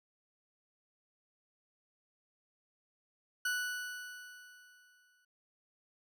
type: tone with exponential decay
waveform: 40% pulse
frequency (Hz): 1480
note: F#6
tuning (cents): 0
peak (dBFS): -30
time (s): 3.45-5.25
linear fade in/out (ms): 5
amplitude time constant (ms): 390
effects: none